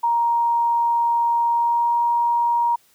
sine tone with pitch glide, 938 to 944.5 Hz, A#5 to A#5, +11 to +22 cents, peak -16 dBFS, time 0.03-2.76 s, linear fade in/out 10 ms, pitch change +11 cents, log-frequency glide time 1.49-1.98 s, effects white hiss -58 dBFS RMS until 2.94 s

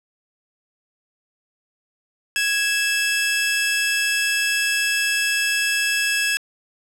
sawtooth tone pair together, 1661.2 / 2632 Hz, G#6 / E7, 0 / -3 cents, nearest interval minor sixth, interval 797 cents, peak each -18 dBFS, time 2.36-6.37 s, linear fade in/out 0 ms, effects low-pass 12000 Hz 12 dB/octave

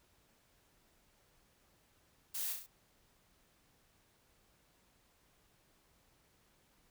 blue noise with echo, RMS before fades -40 dBFS, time 2.34-2.53 s, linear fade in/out 10 ms, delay 34 ms, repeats 4, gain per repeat -4 dB, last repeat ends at 2.666 s, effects pink hiss -71 dBFS RMS until 6.9 s

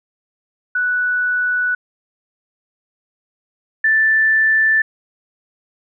sine tone pair in turn, 1480 / 1763.7 Hz, F#6 / A6, 0 / +4 cents, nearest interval minor third, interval 304 cents, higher second, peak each -15 / -11 dBFS, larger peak second, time 0.75-1.75 / 3.84-4.82 s, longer first, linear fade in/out 5 ms, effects none

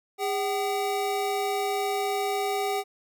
square tone pair together, 406.5 / 764 Hz, G#4 / G5, -37 / -45 cents, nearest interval major seventh, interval 1092 cents, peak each -29 / -29 dBFS, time 0.18-2.84 s, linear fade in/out 50 ms, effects none

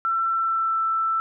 sine tone with pitch glide, 1343 to 1328.3 Hz, E6 to E6, +32 to +13 cents, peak -20 dBFS, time 0.05-1.2 s, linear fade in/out 0 ms, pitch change -19 cents, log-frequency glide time 0.31-0.81 s, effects none

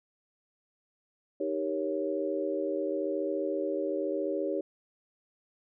sine chord, Eb dominant seventh, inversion none, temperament equal, 311.1 / 392 / 466.2 / 554.4 Hz, Eb4 / G4 / Bb4 / Db5, 0 / 0 / 0 / 0 cents, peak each -34 / -33 / -38 / -33 dBFS, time 1.4-4.61 s, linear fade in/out 5 ms, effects none

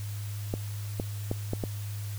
clicks, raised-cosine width 2 ms, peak -16 dBFS, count 5, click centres 0.539 / 0.999 / 1.314 / 1.534 / 1.638 s, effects added 103 Hz sine -33 dBFS peak until 2.18 s + white hiss -47 dBFS RMS until 2.18 s

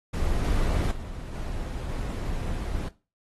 brown noise with level steps, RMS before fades -26 / -24 / -36 / -32 / -30 dBFS, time 0.13-2.89 s, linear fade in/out 10 ms, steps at 0.44 / 0.91 / 1.34 / 1.89 s, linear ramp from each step 5 ms, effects noise-tail reverb RT60 0.3 s tail -17 dB re dry + AAC 32 kbps

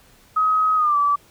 sine tone with pitch glide, 1267 to 1155.2 Hz, D#6 to D6, +31 to -29 cents, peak -15 dBFS, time 0.36-1.16 s, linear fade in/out 10 ms, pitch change -160 cents, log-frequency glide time 0.76-0.97 s, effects pink hiss -53 dBFS RMS until 1.3 s

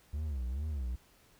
triangle tone with vibrato, 68.9 Hz, C#2, 10 cents flat, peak -31 dBFS, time 0.13-0.96 s, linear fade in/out 10 ms, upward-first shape sine, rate 2.3 Hz, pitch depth 220 cents each way, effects pink hiss -64 dBFS RMS until 1.39 s

